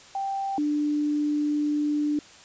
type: tone pair in turn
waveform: sine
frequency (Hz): 784 / 296.2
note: G5 / D4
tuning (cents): 0 / +15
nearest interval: octave + perfect fourth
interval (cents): 1685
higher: first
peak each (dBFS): -26 / -22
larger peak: second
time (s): 0.15-0.58 / 0.58-2.19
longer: second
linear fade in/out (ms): 2
effects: white hiss -49 dBFS RMS until 2.44 s + resampled to 16000 Hz